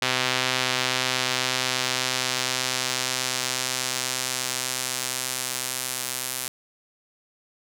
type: tone with band-pass filter sweep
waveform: sawtooth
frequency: 128.3 Hz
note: C3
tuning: 34 cents flat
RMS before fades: -27 dBFS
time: 0.02-6.48 s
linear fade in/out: 2 ms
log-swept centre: 3300 to 11000 Hz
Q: 0.84
effects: none